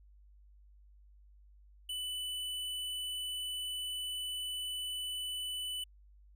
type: tone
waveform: square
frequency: 2988 Hz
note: F#7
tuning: 16 cents sharp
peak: -37 dBFS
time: 1.89-5.84 s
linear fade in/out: 5 ms
effects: added 50 Hz sine -57 dBFS peak until 6.35 s